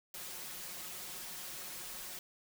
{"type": "noise with comb filter", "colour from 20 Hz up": "white", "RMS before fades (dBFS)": -45, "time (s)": [0.14, 2.19], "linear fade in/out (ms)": 2, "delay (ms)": 5.5, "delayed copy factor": 0.9, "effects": []}